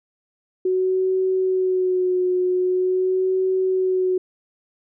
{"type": "tone with vibrato", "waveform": "sine", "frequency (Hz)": 370, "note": "F#4", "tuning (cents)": 0, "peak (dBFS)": -17, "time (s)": [0.65, 4.18], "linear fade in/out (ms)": 5, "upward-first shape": "sine", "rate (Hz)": 0.44, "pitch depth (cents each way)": 27, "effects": []}